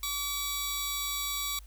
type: tone pair together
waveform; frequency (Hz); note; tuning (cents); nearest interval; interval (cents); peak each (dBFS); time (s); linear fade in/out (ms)
10% pulse; 1146 / 3867; D6 / B7; -43 / -37; octave + major sixth; 2106; -26; 0.03-1.59; 2
effects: added 50 Hz sine -46 dBFS peak until 1.66 s + white hiss -62 dBFS RMS until 1.66 s